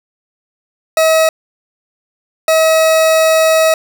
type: tone bursts at uneven times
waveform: 40% pulse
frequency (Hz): 640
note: D#5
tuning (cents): +49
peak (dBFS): -7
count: 2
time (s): 0.97-1.29 / 2.48-3.74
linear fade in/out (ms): 2
effects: none